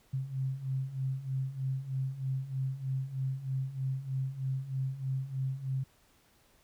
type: beating tone pair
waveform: sine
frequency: 130.81 / 134.01 Hz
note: C3 / C3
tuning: 0 / +42 cents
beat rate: 3.2 Hz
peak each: -37 / -33 dBFS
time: 0.13-5.84 s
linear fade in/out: 10 ms
effects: pink hiss -66 dBFS RMS until 6.63 s